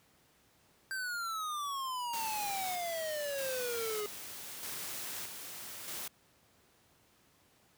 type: exponential sweep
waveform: square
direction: down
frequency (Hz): 1576 to 411.5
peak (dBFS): -36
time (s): 0.91-4.06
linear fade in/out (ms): 0
type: noise with tremolo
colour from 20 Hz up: white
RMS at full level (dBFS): -41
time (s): 2.13-6.08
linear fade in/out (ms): 5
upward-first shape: square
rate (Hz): 0.8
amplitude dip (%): 40
effects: pink hiss -67 dBFS RMS until 7.77 s + high-pass 80 Hz 12 dB/octave